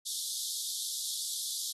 pink high-pass noise, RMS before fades -36 dBFS, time 0.05-1.73 s, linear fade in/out 20 ms, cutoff 3400 Hz, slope 96 dB/octave, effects AAC 32 kbps

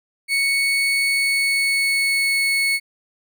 35% pulse tone with pitch glide, 2217 to 2204 Hz, C#7 to C#7, 0 to -11 cents, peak -15 dBFS, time 0.28-2.8 s, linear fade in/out 50 ms, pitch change -11 cents, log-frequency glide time 1.05-2.4 s, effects none

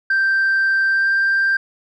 sine tone with pitch glide, 1568 to 1579.8 Hz, G6 to G6, 0 to +13 cents, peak -12 dBFS, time 0.1-1.57 s, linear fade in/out 5 ms, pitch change +13 cents, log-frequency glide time 0.9-1.07 s, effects tanh soft clip ceiling -12 dBFS

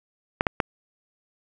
clicks, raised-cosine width 0.5 ms, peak -5 dBFS, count 3, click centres 0.409 / 0.468 / 0.602 s, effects none

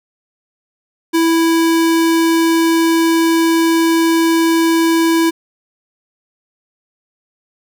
square tone, 329.6 Hz, E4, in tune, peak -11 dBFS, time 1.13-5.31 s, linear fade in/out 20 ms, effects none

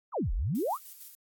sine exponential two-way sweep, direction down then up, 1388 to 34.65 to 1388 Hz, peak -27 dBFS, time 0.12-0.78 s, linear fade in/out 50 ms, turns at 0.33 s
violet noise with tremolo, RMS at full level -45 dBFS, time 0.55-1.15 s, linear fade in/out 0 ms, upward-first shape square, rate 6.6 Hz, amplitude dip 40%
effects AAC 64 kbps

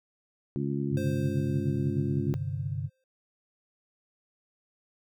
harmonic tone, 70.2 Hz, C#2, 22 cents sharp, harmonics 2 / 3 / 4 / 5, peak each -31 / -33 / -34 / -35 dBFS, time 0.56-2.34 s, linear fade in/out 0 ms
sine chord, G suspended fourth, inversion none, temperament just, 98 / 130.67 / 147 Hz, G2 / C3 / D3, 0 / -2 / +2 cents, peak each -34 dBFS, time 0.89-2.9 s, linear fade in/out 50 ms
square tone with exponential decay, 523.3 Hz, C5, in tune, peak -36 dBFS, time 0.97-3.04 s, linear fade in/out 2 ms, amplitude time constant 450 ms
effects none

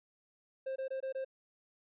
triangle tone bursts, 530 Hz, C5, 22 cents sharp, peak -33 dBFS, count 5, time 0.66-1.248 s, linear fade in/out 10 ms, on 100 ms, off 22 ms, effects resampled to 8000 Hz

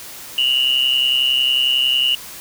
sine tone pair together, 2820 / 2951 Hz, F7 / F#7, +16 / -5 cents, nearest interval minor second, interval 79 cents, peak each -16 dBFS, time 0.38-2.15 s, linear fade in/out 2 ms, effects tanh soft clip ceiling -6 dBFS + white hiss -35 dBFS RMS until 2.4 s

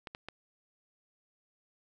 clicks, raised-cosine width 0.3 ms, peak -25 dBFS, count 3, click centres 0.072 / 0.149 / 0.286 s, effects none

